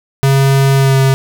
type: tone with pitch glide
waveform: square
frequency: 136.4 to 134.37 Hz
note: C#3 to C3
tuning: -28 to +46 cents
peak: -8 dBFS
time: 0.23-1.14 s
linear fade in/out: 0 ms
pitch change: -26 cents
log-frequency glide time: 0.75-0.98 s
effects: none